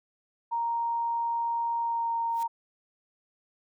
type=tone with pitch glide; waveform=sine; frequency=932.3 to 924.8 Hz; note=A#5 to A#5; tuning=0 to -14 cents; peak=-26 dBFS; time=0.51-2.48 s; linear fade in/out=20 ms; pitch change=-14 cents; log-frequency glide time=1.79-2.14 s
type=noise with exponential growth; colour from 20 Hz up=white; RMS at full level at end=-43 dBFS; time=2.27-2.43 s; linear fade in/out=2 ms; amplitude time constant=33 ms
effects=none